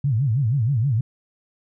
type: tone with vibrato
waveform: sine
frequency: 124.7 Hz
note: B2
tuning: 17 cents sharp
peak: -17 dBFS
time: 0.04-1.01 s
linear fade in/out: 5 ms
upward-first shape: sine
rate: 6.3 Hz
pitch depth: 270 cents each way
effects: none